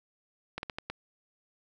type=slowing click train; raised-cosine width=0.3 ms; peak=-19 dBFS; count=5; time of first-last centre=0.58-0.9 s; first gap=51 ms; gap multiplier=1.31; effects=none